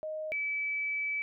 sine tone pair in turn, 622.3 / 2300 Hz, D#5 / D7, 0 / -37 cents, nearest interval octave + major seventh, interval 2263 cents, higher second, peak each -34 / -30 dBFS, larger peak second, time 0.03-0.32 / 0.32-1.22 s, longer second, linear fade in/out 0 ms, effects none

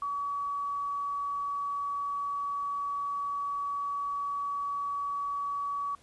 sine tone, 1136 Hz, C#6, 42 cents sharp, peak -30 dBFS, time 0.02-5.95 s, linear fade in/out 2 ms, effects pink hiss -61 dBFS RMS until 6.02 s + resampled to 24000 Hz

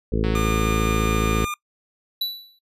harmonic tone, 54.5 Hz, A1, 16 cents flat, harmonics 1 / 2 / 3 / 4 / 5 / 6 / 7 / 8 / 9, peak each -23 / -27 / -29 / -27 / -32 / -31 / -31 / -28 / -34 dBFS, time 0.12-1.45 s, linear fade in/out 5 ms
click train, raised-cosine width 0.3 ms, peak -17 dBFS, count 224, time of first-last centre 0.24-1.445 s, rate 185 Hz
25% pulse tone, 1205 Hz, D6, 44 cents sharp, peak -22 dBFS, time 0.35-1.54 s, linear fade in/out 2 ms
square tone with exponential decay, 3951 Hz, B7, in tune, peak -20 dBFS, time 2.21-2.59 s, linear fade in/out 5 ms, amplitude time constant 81 ms
effects noise-tail reverb RT60 0.1 s tail -22 dB re dry + resampled to 32000 Hz

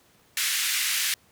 pink band-pass noise, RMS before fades -26 dBFS, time 0.37-1.14 s, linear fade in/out 2 ms, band 1800 to 15000 Hz, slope 24 dB/octave, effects pink hiss -60 dBFS RMS until 1.31 s + high-pass 80 Hz 12 dB/octave

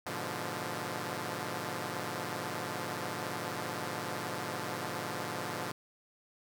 5% pulse chord, G# diminished seventh, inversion none, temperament equal, 103.83 / 123.47 / 146.83 / 174.61 Hz, G#2 / B2 / D3 / F3, 0 / 0 / 0 / 0 cents, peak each -31 / -30 / -30 / -29 dBFS, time 0.06-5.72 s, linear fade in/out 5 ms, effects none

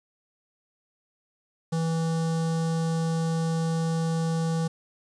square tone with notch filter, 163.6 Hz, E3, 13 cents flat, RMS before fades -26 dBFS, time 1.72-4.68 s, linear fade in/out 10 ms, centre 2300 Hz, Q 0.9, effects resampled to 22050 Hz + 9-bit

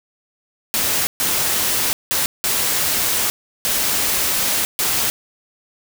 white noise bursts at uneven times, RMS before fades -19 dBFS, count 6, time 0.74-1.07 / 1.2-1.93 / 2.11-2.26 / 2.44-3.3 / 3.65-4.65 / 4.79-5.1 s, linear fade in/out 0 ms, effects none

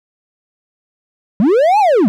triangle linear two-way sweep, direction up then down, 179.5 to 880 to 179.5 Hz, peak -6 dBFS, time 1.4-2.08 s, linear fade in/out 0 ms, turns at 1.79 s, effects none

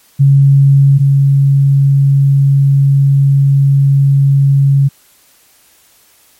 sine tone pair in turn, 138.59 / 138.59 Hz, C#3 / C#3, 0 / 0 cents, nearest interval unison, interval 0 cents, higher neither, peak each -3 / -5 dBFS, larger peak first, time 0.19-0.99 / 0.99-4.89 s, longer second, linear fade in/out 20 ms, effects white hiss -48 dBFS RMS until 6.39 s + MP3 64 kbps

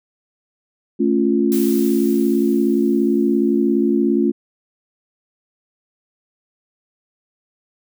sine chord, A augmented, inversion none, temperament equal, 220 / 277.2 / 349.2 Hz, A3 / C#4 / E#4, 0 / 0 / 0 cents, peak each -18 dBFS, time 0.99-4.32 s, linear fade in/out 20 ms
blue noise with exponential decay, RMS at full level -28 dBFS, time 1.52-4.28 s, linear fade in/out 0 ms, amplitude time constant 600 ms
effects none

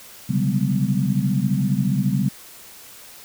sine tone cluster, 131.9 / 143.1 / 187.2 / 201.8 / 248.5 Hz, C3 / D3 / F#3 / G#3 / B3, +14 / -45 / +20 / -49 / +11 cents, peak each -24 / -24 / -23 / -23 / -28 dBFS, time 0.29-2.29 s, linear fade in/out 10 ms, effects white hiss -43 dBFS RMS until 3.24 s

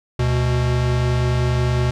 square tone pair together, 72.97 / 123.47 Hz, D2 / B2, -11 / 0 cents, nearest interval major sixth, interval 911 cents, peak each -23 / -18 dBFS, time 0.19-1.91 s, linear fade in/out 5 ms, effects low-pass 6000 Hz 12 dB/octave + 9-bit

